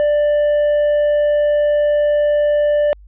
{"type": "tone", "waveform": "triangle", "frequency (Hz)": 590, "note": "D5", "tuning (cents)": 8, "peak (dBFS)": -10, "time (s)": [0, 2.93], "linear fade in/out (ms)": 0, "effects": ["added 50 Hz sine -39 dBFS peak until 3.07 s", "resampled to 8000 Hz"]}